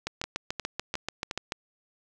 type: two click trains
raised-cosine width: 0.2 ms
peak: -15 / -13 dBFS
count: 4 / 11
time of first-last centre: 0.24-1.311 / 0.07-1.521 s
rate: 2.8 / 6.89 Hz
effects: none